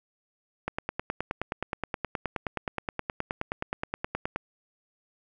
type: click train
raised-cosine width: 0.5 ms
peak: -14 dBFS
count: 36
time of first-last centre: 0.68-4.36 s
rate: 9.51 Hz
effects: none